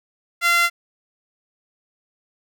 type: tone with high-pass filter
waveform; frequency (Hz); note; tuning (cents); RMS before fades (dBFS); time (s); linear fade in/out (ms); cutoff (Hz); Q
sawtooth; 688; F5; -26; -17; 0.41-0.7; 50; 1700; 5
effects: none